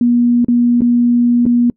sine tone with dropouts, 240.4 Hz, B3, 46 cents flat, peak -8 dBFS, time 0.01-1.7 s, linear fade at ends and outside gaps 2 ms, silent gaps 0.446-0.484 / 0.808-0.818 / 1.455-1.463 s, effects noise-tail reverb RT60 0.1 s tail -25 dB re dry

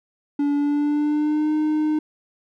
triangle tone with pitch glide, 287.5 to 306.4 Hz, D4 to D#4, -37 to -27 cents, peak -16 dBFS, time 0.39-1.99 s, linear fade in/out 5 ms, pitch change +110 cents, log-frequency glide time 0.55-1.53 s, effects none

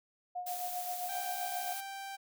sine tone with tremolo, 719 Hz, F#5, 50 cents flat, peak -34 dBFS, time 0.35-1.74 s, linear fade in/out 10 ms, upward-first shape triangle, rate 7.6 Hz, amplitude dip 65%
blue noise, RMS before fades -42 dBFS, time 0.46-1.81 s, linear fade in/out 10 ms
sawtooth tone, 784 Hz, G5, in tune, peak -37 dBFS, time 1.08-2.17 s, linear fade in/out 20 ms
effects none

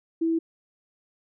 sine tone, 328.2 Hz, E4, 8 cents flat, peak -21 dBFS, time 0.21-0.39 s, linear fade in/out 10 ms, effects none

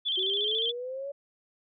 sine tone with vibrato, 3300 Hz, G#7, 12 cents flat, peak -26 dBFS, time 0.05-0.72 s, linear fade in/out 20 ms, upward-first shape square, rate 14 Hz, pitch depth 75 cents each way
sine exponential sweep, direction up, 370 to 570 Hz, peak -33 dBFS, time 0.17-1.12 s, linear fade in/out 10 ms
effects none

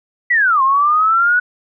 sine linear two-way sweep, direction down then up, 2000 to 1046.5 to 1484 Hz, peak -10 dBFS, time 0.3-1.4 s, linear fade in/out 10 ms, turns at 0.62 s, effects none

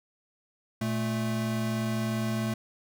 square tone pair together, 116.95 / 220 Hz, A#2 / A3, +6 / 0 cents, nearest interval major seventh, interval 1094 cents, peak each -32 / -30 dBFS, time 0.81-2.54 s, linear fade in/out 5 ms, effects none

